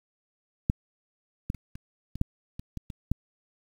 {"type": "clicks", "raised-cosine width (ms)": 5, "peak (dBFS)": [-10, -15, -30, -29, -24, -11, -25, -22, -26, -12], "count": 10, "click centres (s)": [0.699, 1.501, 1.547, 1.755, 2.156, 2.214, 2.595, 2.773, 2.902, 3.116], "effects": ["8-bit"]}